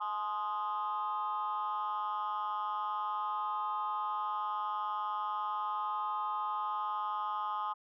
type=chord; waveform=sine; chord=Ab major; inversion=none; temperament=equal with one note detuned; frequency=848.1 / 1046.5 / 1244.5 Hz; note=Ab5 / C6 / Eb6; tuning=+36 / 0 / 0 cents; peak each=-36 / -36 / -35 dBFS; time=0-7.74 s; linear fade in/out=20 ms; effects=tanh soft clip ceiling -28 dBFS